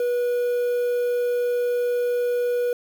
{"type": "tone with quantisation", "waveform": "triangle", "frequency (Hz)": 486.5, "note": "B4", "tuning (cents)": -26, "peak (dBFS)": -18, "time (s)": [0, 2.73], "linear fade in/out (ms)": 2, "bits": 7, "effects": []}